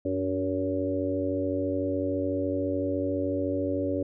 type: harmonic tone with a mistuned harmonic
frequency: 93.9 Hz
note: F#2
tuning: 26 cents sharp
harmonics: 1 / 3 / 4 / 5 / 6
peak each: -35 / -29 / -34 / -34 / -31 dBFS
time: 0.05-4.03 s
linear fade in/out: 5 ms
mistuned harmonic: 3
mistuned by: +25 cents
effects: none